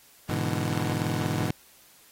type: chord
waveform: 25% pulse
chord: E dominant seventh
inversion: first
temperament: just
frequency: 103.01 / 123.61 / 148.33 / 164.81 Hz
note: G#2 / B2 / D3 / E3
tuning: -14 / +2 / +18 / 0 cents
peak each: -28 dBFS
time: 0.29-1.51 s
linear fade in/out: 5 ms
effects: white hiss -56 dBFS RMS until 2.11 s + AAC 48 kbps